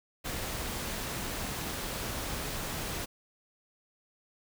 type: noise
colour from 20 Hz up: pink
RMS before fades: -36 dBFS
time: 0.24-3.06 s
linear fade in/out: 20 ms
effects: none